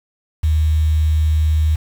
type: tone with quantisation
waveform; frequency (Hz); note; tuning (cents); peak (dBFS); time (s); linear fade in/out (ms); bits
sine; 77.78; D#2; 0; -12; 0.43-1.76; 10; 6
effects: none